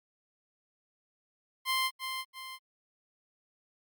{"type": "tone with echo", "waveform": "15% pulse", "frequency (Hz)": 1046.5, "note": "C6", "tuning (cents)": 0, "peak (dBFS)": -21, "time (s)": [1.65, 1.91], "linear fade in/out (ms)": 50, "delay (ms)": 340, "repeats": 2, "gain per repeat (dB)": -7, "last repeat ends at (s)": 2.59, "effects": ["Opus 48 kbps"]}